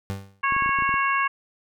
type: tone with exponential decay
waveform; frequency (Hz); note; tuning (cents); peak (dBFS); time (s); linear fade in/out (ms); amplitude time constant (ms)
30% pulse; 98; G2; 0; -22; 0.1-0.41; 0; 67
type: harmonic tone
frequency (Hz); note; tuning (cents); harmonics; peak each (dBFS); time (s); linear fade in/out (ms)
550; C#5; -14; 2 / 3 / 4 / 5; -22 / -26 / -28 / -30; 0.43-1.28; 10
type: clicks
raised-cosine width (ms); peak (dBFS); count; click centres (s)
3; -24; 9; 0.523 / 0.565 / 0.623 / 0.661 / 0.692 / 0.788 / 0.823 / 0.892 / 0.941
effects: none